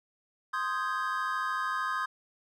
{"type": "chord", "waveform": "triangle", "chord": "Ab major seventh", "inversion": "first", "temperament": "equal", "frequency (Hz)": [1046.5, 1244.5, 1568, 1661.2], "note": ["C6", "Eb6", "G6", "Ab6"], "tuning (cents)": [0, 0, 0, 0], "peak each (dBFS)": [-32, -31, -35, -36], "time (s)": [0.53, 2.06], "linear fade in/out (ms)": 10, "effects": []}